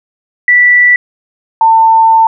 sine tone pair in turn, 1964 / 896.9 Hz, B6 / A5, -10 / +33 cents, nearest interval octave + major second, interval 1357 cents, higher first, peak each -3 / -3 dBFS, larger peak neither, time 0.48-0.96 / 1.61-2.27 s, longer second, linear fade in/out 2 ms, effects none

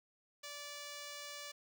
5% pulse tone, 581 Hz, D5, 19 cents flat, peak -34 dBFS, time 0.43-1.52 s, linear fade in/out 10 ms, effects none

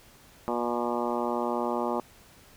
harmonic tone, 120 Hz, B2, 49 cents flat, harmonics 2 / 3 / 4 / 5 / 6 / 7 / 8 / 9 / 10, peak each -33 / -33 / -35 / -34 / -38 / -34 / -37 / -37 / -40 dBFS, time 0.48-2 s, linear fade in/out 0 ms, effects pink hiss -55 dBFS RMS until 2.56 s

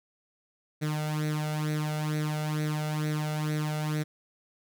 sawtooth tone with flanger, 152.5 Hz, D#3, 34 cents flat, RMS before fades -30 dBFS, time 0.81-4.04 s, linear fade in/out 20 ms, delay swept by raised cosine 0.49 to 1.46 ms, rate 2.2 Hz, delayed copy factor +0.7, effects none

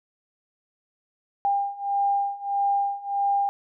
sine beating tone pair, 800 / 801.6 Hz, G5 / G5, +35 / +38 cents, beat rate 1.6 Hz, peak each -26 / -24 dBFS, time 1.45-3.49 s, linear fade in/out 0 ms, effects none

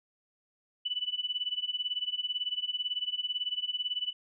sine tone with tremolo, 2975 Hz, F#7, 9 cents sharp, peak -27 dBFS, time 0.85-4.13 s, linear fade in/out 10 ms, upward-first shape sine, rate 18 Hz, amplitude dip 90%, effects none

